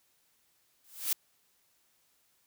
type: noise with exponential growth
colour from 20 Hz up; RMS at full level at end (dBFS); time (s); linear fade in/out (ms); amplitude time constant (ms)
blue; -26; 0.84-1.13; 5; 63
effects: white hiss -71 dBFS RMS until 2.46 s